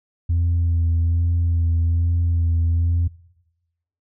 sine tone with vibrato, 84.3 Hz, E2, 39 cents sharp, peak -14 dBFS, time 0.29-3.08 s, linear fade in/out 10 ms, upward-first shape sine, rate 1.2 Hz, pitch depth 23 cents each way, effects noise-tail reverb RT60 1.0 s tail -24 dB re dry + tanh soft clip ceiling -14 dBFS

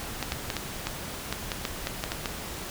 clicks, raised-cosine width 0.2 ms, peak -11 dBFS, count 12, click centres 0.227 / 0.321 / 0.502 / 0.567 / 0.87 / 1.326 / 1.518 / 1.652 / 1.871 / 2.039 / 2.119 / 2.258 s, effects pink hiss -37 dBFS RMS until 2.7 s

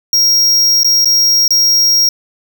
square tone with dropouts, 5600 Hz, F8, 4 cents sharp, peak -8 dBFS, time 0.13-2.09 s, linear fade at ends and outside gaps 2 ms, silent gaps 0.833-0.845 / 1.047-1.056 / 1.48-1.506 s, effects none

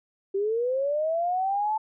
sine linear sweep, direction up, 383.2 to 880 Hz, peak -23 dBFS, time 0.34-1.78 s, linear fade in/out 10 ms, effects none

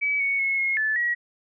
sine tone with pitch steps, 2286 / 2223 / 2182 / 2159 / 1742 / 1913 Hz, D7 / C#7 / C#7 / C#7 / A6 / A#6, -47 / +4 / -28 / -46 / -18 / +44 cents, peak -21 dBFS, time 0.01-1.15 s, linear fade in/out 20 ms, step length 190 ms, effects none

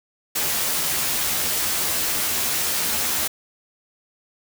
white noise with comb filter, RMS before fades -23 dBFS, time 0.35-3.28 s, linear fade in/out 10 ms, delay 13 ms, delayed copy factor +0.65, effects none

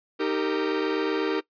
45% pulse chord, Eb major, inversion none, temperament equal with one note detuned, 311.1 / 392 / 460 Hz, Eb4 / G4 / Bb4, 0 / 0 / -23 cents, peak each -28 dBFS, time 0.19-1.41 s, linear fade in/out 20 ms, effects noise-tail reverb RT60 0.1 s tail -19 dB re dry + resampled to 11025 Hz

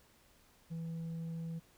sine tone with tanh clipping, 164.81 Hz, E3, in tune, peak -39 dBFS, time 0.7-1.6 s, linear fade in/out 20 ms, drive 3 dB, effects pink hiss -66 dBFS RMS until 1.77 s

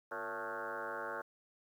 sine tone with frequency modulation, 987.8 Hz, B5, in tune, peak -38 dBFS, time 0.11-1.22 s, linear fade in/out 10 ms, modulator 105 Hz, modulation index 5.6, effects 11-bit

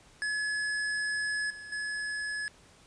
square tone with level steps, 1701 Hz, G#6, 41 cents sharp, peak -30 / -43 / -33 dBFS, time 0.22-2.48 s, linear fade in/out 0 ms, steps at 1.5 / 1.72 s, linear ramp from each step 5 ms, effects pink hiss -58 dBFS RMS until 2.86 s + resampled to 22050 Hz

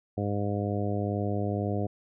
harmonic tone, 102.1 Hz, G#2, 29 cents flat, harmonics 1 / 2 / 3 / 4 / 5 / 6 / 7, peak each -30 / -33 / -35 / -36 / -37 / -38 / -38 dBFS, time 0.17-1.87 s, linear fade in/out 10 ms, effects none

